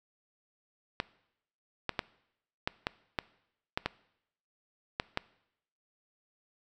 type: clicks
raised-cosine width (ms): 0.3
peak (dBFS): -13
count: 10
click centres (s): 1.001 / 1.893 / 1.992 / 2.675 / 2.869 / 3.188 / 3.775 / 3.86 / 4.999 / 5.174
effects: noise-tail reverb RT60 0.8 s tail -21 dB re dry